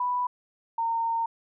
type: tone pair in turn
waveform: sine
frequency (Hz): 987.8 / 916.8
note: B5 / A#5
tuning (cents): 0 / -29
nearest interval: minor second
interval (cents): 129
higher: first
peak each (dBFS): -24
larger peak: neither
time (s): 0-0.27 / 0.78-1.26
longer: second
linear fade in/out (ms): 5
effects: none